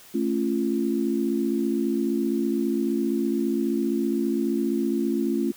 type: chord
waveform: sine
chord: A augmented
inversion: none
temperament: just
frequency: 220 / 275 / 343.8 Hz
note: A3 / C#4 / E#4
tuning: 0 / -14 / -27 cents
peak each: -26 dBFS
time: 0.14-5.52 s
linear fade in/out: 10 ms
effects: white hiss -49 dBFS RMS until 5.56 s